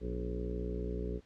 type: harmonic tone with a mistuned harmonic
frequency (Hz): 60.4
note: B1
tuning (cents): -38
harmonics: 1 / 2 / 3 / 4 / 5 / 6 / 7 / 8 / 9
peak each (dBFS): -37 / -47 / -42 / -49 / -46 / -46 / -41 / -51 / -52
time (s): 0-1.21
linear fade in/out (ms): 50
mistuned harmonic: 5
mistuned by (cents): -70
effects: pink hiss -67 dBFS RMS until 1.25 s + low-pass 5000 Hz 12 dB/octave